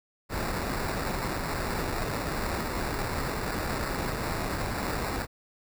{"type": "noise with sample-and-hold", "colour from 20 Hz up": "pink", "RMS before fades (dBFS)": -31, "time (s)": [0.29, 5.27], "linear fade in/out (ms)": 50, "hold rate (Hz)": 3150, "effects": []}